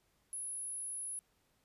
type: tone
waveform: sine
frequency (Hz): 10548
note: E9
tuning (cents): 0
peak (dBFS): -39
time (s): 0.33-1.19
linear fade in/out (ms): 0
effects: pink hiss -75 dBFS RMS until 1.64 s + resampled to 32000 Hz